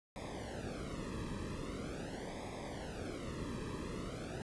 brown noise with flanger, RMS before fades -43 dBFS, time 0.16-4.42 s, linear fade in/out 0 ms, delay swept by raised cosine 0.68 to 1.4 ms, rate 0.43 Hz, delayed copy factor -1, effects resampled to 24000 Hz

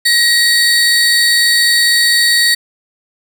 35% pulse tone pair together, 1900 / 4511 Hz, A#6 / C#8, +33 / +29 cents, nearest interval octave + minor third, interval 1496 cents, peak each -10 dBFS, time 0.05-2.55 s, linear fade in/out 10 ms, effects none

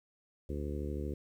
harmonic tone, 72.9 Hz, D2, 12 cents flat, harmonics 1 / 2 / 3 / 4 / 5 / 6 / 7, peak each -37 / -44 / -44 / -44 / -43 / -46 / -48 dBFS, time 0.49-1.14 s, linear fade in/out 5 ms, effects 11-bit

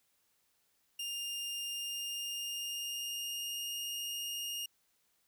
sawtooth tone with pitch glide, 2808 to 2841 Hz, F7 to F7, +9 to +29 cents, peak -34 dBFS, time 0.99-4.66 s, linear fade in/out 5 ms, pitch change +20 cents, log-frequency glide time 1.69-3.77 s, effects white hiss -75 dBFS RMS until 5.27 s

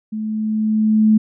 sine tone with level ramp, 216.4 Hz, A3, 29 cents flat, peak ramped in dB -22 to -8 dBFS, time 0.12-1.18 s, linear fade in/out 10 ms, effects none

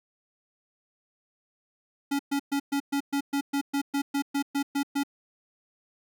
square tone bursts, 280.7 Hz, C#4, 22 cents sharp, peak -25 dBFS, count 15, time 2.11-5.035 s, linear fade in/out 10 ms, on 83 ms, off 120 ms, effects none

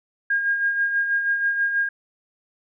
sine tone with tremolo, 1621 Hz, G#6, 42 cents flat, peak -17 dBFS, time 0.3-1.89 s, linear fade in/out 5 ms, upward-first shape sine, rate 6.2 Hz, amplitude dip 50%, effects none

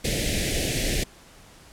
pink band-stop noise, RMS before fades -25 dBFS, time 0.04-1.04 s, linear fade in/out 10 ms, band 670 to 1800 Hz, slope 48 dB/octave, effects pink hiss -50 dBFS RMS until 1.72 s + low-pass 11000 Hz 12 dB/octave

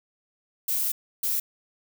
violet noise bursts at uneven times, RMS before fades -26 dBFS, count 2, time 0.68-0.92 / 1.23-1.4 s, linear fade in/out 5 ms, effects none

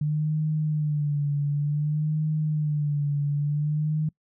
sine tone with vibrato, 149.3 Hz, D3, 29 cents sharp, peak -22 dBFS, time 0.01-4.09 s, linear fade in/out 5 ms, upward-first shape sine, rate 0.55 Hz, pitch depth 62 cents each way, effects noise-tail reverb RT60 0.1 s tail -25 dB re dry

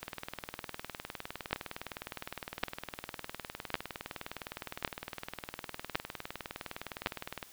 two click trains, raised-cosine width 0.3 ms, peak -22 / -12 dBFS, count 146 / 6, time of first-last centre 0.03-7.428 / 1.53-7.061 s, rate 19.6 / 0.904 Hz, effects white hiss -56 dBFS RMS until 7.52 s

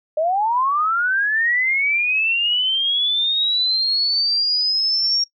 sine linear sweep, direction up, 598 to 5588 Hz, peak -16 dBFS, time 0.17-5.24 s, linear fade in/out 5 ms, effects noise-tail reverb RT60 0.1 s tail -21 dB re dry

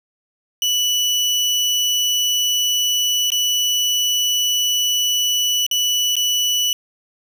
30% pulse tone with dropouts, 2960 Hz, F#7, in tune, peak -13 dBFS, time 0.62-6.73 s, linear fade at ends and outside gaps 1 ms, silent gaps 3.303-3.319 / 5.665-5.712 / 6.155-6.166 s, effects none

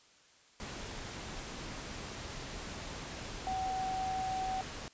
sine tone in noise, 756 Hz, F#5, 37 cents sharp, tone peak -33 dBFS, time 3.47-4.61 s, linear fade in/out 0 ms, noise pink, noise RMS -43 dBFS, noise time 0.6-4.88 s, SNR +7 dB, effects white hiss -63 dBFS RMS until 4.93 s + resampled to 16000 Hz

